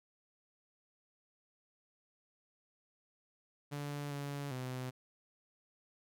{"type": "tone with pitch steps", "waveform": "sawtooth", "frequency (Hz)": [144.6, 142.3, 127.8], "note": ["D3", "C#3", "C3"], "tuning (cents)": [-27, 46, -40], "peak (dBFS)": -35, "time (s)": [3.71, 4.91], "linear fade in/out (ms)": 20, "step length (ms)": 400, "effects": []}